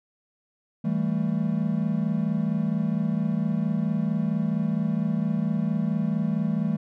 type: tone cluster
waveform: triangle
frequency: 162.9 / 198 / 222.4 Hz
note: E3 / G3 / A3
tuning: -20 / +18 / +19 cents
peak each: -25 dBFS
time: 0.84-6.77 s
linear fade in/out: 10 ms
effects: none